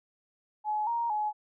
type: tone with pitch steps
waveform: sine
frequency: 849 / 936 / 846 Hz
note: G#5 / A#5 / G#5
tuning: +38 / +7 / +32 cents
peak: -27 dBFS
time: 0.64-1.33 s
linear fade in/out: 50 ms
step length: 230 ms
effects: none